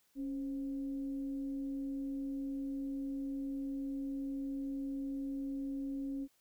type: tone with frequency modulation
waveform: sine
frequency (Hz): 275.3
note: C#4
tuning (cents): -12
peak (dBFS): -36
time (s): 0.15-6.28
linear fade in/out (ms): 50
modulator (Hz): 249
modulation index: 0.23
effects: white hiss -73 dBFS RMS until 6.4 s